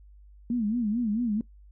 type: tone with vibrato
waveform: sine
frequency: 224.8 Hz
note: A3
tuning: 37 cents sharp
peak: -24 dBFS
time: 0.5-1.41 s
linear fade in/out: 2 ms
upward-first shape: sine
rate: 4.5 Hz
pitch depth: 160 cents each way
effects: noise-tail reverb RT60 0.1 s tail -19 dB re dry + added 50 Hz sine -49 dBFS peak until 1.71 s